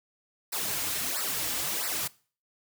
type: noise with flanger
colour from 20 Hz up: white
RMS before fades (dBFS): -31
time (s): 0.52-2.08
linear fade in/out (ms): 10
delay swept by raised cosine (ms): 0.3 to 5.4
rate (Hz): 1.5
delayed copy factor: -0.9
effects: noise-tail reverb RT60 0.4 s tail -21 dB re dry